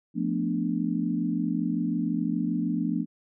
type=chord; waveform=sine; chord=B half-diminished seventh; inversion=second; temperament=equal; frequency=174.61 / 220 / 246.9 / 293.7 Hz; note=F3 / A3 / B3 / D4; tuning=0 / 0 / 0 / 0 cents; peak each=-30 dBFS; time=0.14-3.06 s; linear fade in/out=50 ms; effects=none